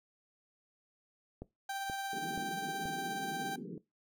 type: click train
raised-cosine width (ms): 2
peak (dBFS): -29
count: 4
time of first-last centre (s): 1.42-2.855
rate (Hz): 2.09
type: tone with tremolo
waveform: 30% pulse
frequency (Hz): 784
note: G5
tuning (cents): 0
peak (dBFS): -33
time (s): 1.69-3.56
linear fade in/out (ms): 5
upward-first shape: sine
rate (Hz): 17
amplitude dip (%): 25
type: band-pass noise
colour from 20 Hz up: pink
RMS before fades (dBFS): -44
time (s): 2.13-3.78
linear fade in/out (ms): 2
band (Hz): 150 to 450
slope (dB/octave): 96
effects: noise-tail reverb RT60 0.2 s tail -19 dB re dry